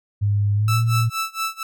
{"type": "tone with pitch glide", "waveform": "sine", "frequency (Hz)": [102.3, 114.83], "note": ["G#2", "A#2"], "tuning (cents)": [-26, -26], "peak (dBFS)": -16, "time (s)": [0.21, 1.1], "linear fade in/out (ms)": 20, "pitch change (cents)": 200, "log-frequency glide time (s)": [0.55, 0.8]}
{"type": "tone with tremolo", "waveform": "sawtooth", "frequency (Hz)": 1318.5, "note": "E6", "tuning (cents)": 0, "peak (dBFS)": -17, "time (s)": [0.68, 1.63], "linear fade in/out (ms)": 2, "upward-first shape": "sine", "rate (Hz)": 4.3, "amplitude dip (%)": 95}
{"effects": []}